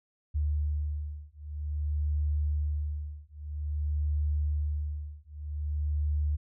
sine beating tone pair, 74.2 / 74.71 Hz, D2 / D2, +18 / +30 cents, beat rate 0.51 Hz, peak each -31 dBFS, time 0.34-6.37 s, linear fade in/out 20 ms, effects none

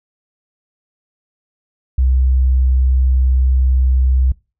sine tone, 64.4 Hz, C2, 27 cents flat, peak -10 dBFS, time 1.98-4.32 s, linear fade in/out 5 ms, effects noise-tail reverb RT60 0.3 s tail -23 dB re dry

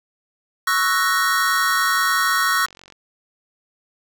square chord, F# dominant seventh, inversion second, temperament equal, 1108.7 / 1318.5 / 1480 / 1864.7 Hz, C#6 / E6 / F#6 / A#6, 0 / 0 / 0 / 0 cents, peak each -23 dBFS, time 0.67-2.66 s, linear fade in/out 5 ms
click train, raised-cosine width 0.2 ms, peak -26 dBFS, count 68, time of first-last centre 1.47-2.923 s, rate 46.1 Hz
effects none

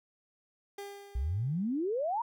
30% pulse tone with exponential decay, 402 Hz, G4, 44 cents sharp, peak -36 dBFS, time 0.78-1.84 s, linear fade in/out 5 ms, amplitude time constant 230 ms
sine exponential sweep, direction up, 57 to 976 Hz, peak -29 dBFS, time 1.15-2.22 s, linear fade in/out 5 ms
effects none

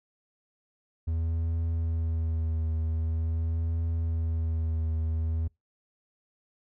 triangle tone with vibrato, 81.3 Hz, E2, 23 cents flat, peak -24 dBFS, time 1.07-5.48 s, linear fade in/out 10 ms, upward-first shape triangle, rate 0.45 Hz, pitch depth 30 cents each way, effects noise-tail reverb RT60 0.2 s tail -26 dB re dry

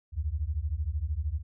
sine beating tone pair, 69.3 / 82.3 Hz, C#2 / E2, 0 / -2 cents, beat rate 13 Hz, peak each -31 dBFS, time 0.12-1.43 s, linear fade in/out 50 ms, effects none

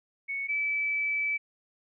sine tone pair in turn, 2217 / 2306 Hz, C#7 / D7, 0 / -32 cents, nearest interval minor second, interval 68 cents, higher second, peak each -30 / -26 dBFS, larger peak second, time 0.28-0.48 / 0.48-1.38 s, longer second, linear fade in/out 20 ms, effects none

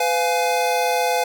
square chord, F diminished, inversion second, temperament just, 502.9 / 698.5 / 838.1 Hz, Cb5 / F5 / Ab5, +31 / 0 / +16 cents, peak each -23 dBFS, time 0-1.24 s, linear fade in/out 5 ms, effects none

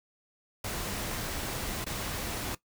pink noise with dropouts, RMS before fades -35 dBFS, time 0.64-2.55 s, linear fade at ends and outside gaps 5 ms, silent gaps 1.844-1.864 s, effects noise-tail reverb RT60 0.1 s tail -17 dB re dry

